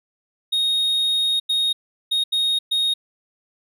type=tone bursts at uneven times; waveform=triangle; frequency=3729 Hz; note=A#7; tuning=in tune; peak=-16 dBFS; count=5; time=0.52-1.4 / 1.49-1.73 / 2.11-2.24 / 2.32-2.59 / 2.71-2.94 s; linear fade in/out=10 ms; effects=none